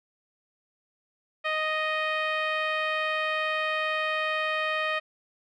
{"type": "tone with low-pass filter", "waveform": "10% pulse", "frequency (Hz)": 622.3, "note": "D#5", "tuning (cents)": 0, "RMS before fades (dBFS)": -28, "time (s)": [1.44, 5], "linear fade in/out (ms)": 20, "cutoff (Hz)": 2400, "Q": 1.2, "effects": []}